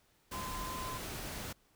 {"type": "tone in noise", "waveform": "sine", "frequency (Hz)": 1028, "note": "C6", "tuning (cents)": -31, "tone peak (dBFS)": -41, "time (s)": [0.32, 0.98], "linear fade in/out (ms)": 10, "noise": "pink", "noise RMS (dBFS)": -42, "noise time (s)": [0.31, 1.53], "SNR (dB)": -2, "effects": ["pink hiss -70 dBFS RMS until 1.75 s"]}